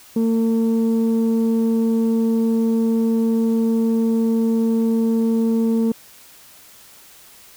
sine tone pair together, 226.6 / 453.2 Hz, A#3 / A#4, -49 / -49 cents, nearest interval octave, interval 1200 cents, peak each -14 / -21 dBFS, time 0.16-5.92 s, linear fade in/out 5 ms, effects tanh soft clip ceiling -12 dBFS + white hiss -46 dBFS RMS until 7.56 s

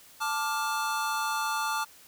square chord, D minor, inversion second, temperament just, 881 / 1174.7 / 1409.6 Hz, A5 / D6 / F6, +2 / 0 / +16 cents, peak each -32 / -33 / -34 dBFS, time 0.2-1.85 s, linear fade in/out 20 ms, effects white hiss -54 dBFS RMS until 2.07 s

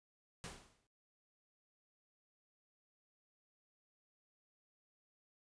pink noise with exponential decay, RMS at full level -45 dBFS, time 0.44-0.87 s, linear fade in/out 0 ms, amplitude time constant 92 ms, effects noise-tail reverb RT60 0.3 s tail -20 dB re dry + resampled to 22050 Hz

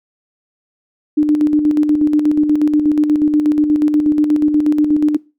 sine tone with tremolo, 300 Hz, D4, 37 cents sharp, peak -8 dBFS, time 1.17-5.17 s, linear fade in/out 10 ms, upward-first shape square, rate 8.3 Hz, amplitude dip 45%, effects noise-tail reverb RT60 0.3 s tail -23 dB re dry

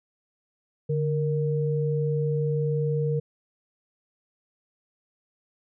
sine tone pair together, 146.48 / 466.2 Hz, D3 / A#4, -4 / 0 cents, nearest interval octave + minor sixth, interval 2004 cents, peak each -24 / -27 dBFS, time 0.89-3.2 s, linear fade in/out 10 ms, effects none

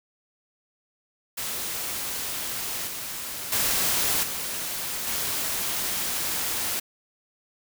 white noise with level steps, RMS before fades -31 / -34 / -24 / -31 / -28 dBFS, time 1.37-6.8 s, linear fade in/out 10 ms, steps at 2.87 / 3.52 / 4.23 / 5.07 s, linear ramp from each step 5 ms, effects none

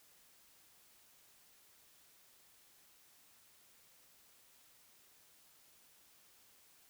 silence, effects white hiss -66 dBFS RMS until 6.89 s

